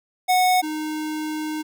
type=tone pair in turn; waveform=square; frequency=735 / 308.4 Hz; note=F#5 / D#4; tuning=-12 / -15 cents; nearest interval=octave + minor third; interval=1503 cents; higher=first; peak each=-16 / -26 dBFS; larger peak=first; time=0.28-0.62 / 0.62-1.63 s; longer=second; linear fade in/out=20 ms; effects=none